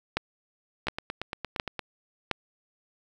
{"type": "two click trains", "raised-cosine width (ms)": 0.3, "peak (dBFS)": [-16, -9], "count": [9, 4], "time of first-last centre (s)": [[0.87, 1.793], [0.17, 2.313]], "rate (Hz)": [8.67, 1.4], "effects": ["8-bit"]}